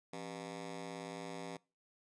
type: ring-modulated tone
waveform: 15% pulse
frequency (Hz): 220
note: A3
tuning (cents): 0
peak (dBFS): -34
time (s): 0.13-1.57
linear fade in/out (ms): 5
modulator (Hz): 49.2
effects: noise-tail reverb RT60 0.3 s tail -23 dB re dry + resampled to 22050 Hz

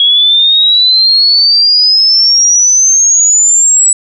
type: exponential sweep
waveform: sine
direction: up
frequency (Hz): 3309 to 7902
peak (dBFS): -4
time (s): 0-3.93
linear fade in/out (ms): 2
effects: none

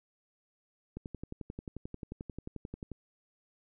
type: click train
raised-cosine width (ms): 3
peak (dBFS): -27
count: 23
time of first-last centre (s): 0.97-2.917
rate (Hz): 11.3
effects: none

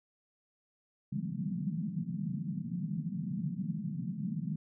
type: band-pass noise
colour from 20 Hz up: pink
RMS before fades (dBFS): -36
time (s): 1.12-4.56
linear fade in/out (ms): 5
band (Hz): 150 to 210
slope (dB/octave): 48
effects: none

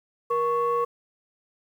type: tone pair together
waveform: sine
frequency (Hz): 474.3 / 1108.7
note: A#4 / C#6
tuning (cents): +30 / 0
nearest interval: octave + minor third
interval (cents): 1470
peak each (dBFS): -23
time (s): 0.3-0.85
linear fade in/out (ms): 10
effects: tanh soft clip ceiling -16 dBFS + 9-bit

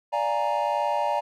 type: chord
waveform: triangle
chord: Bb dominant seventh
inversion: first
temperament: equal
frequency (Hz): 587.3 / 698.5 / 830.6 / 932.3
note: D5 / F5 / Ab5 / Bb5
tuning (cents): 0 / 0 / 0 / 0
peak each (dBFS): -26 / -29 / -26 / -25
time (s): 0.12-1.21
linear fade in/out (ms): 20
effects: none

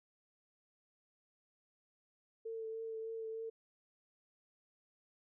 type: tone with vibrato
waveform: sine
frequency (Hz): 447.5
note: A4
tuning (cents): +29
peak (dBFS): -40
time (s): 2.45-3.5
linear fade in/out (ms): 10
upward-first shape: triangle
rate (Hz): 3.3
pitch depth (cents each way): 20
effects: none

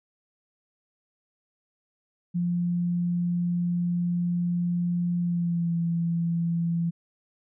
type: tone with pitch glide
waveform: sine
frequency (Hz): 174.61 to 168.76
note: F3 to E3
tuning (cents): 0 to +41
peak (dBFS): -23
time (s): 2.34-6.91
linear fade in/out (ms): 20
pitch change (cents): -59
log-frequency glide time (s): 5.2-5.74
effects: none

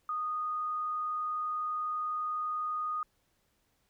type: tone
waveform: sine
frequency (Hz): 1236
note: D#6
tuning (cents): -12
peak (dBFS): -31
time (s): 0.09-3.03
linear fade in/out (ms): 2
effects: pink hiss -74 dBFS RMS until 3.89 s

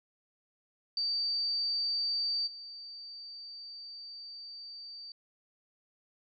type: tone with level steps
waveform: sine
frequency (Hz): 4626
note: D8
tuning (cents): -27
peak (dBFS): -29 / -43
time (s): 0.97-5.12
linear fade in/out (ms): 2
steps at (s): 2.46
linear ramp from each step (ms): 20
effects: none

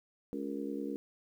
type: harmonic tone with a mistuned harmonic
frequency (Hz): 70.1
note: C#2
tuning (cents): +20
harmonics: 3 / 4 / 5 / 6 / 7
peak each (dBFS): -42 / -38 / -43 / -46 / -43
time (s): 0.33-0.96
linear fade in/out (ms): 0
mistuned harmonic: 7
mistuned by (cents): -75
effects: 11-bit

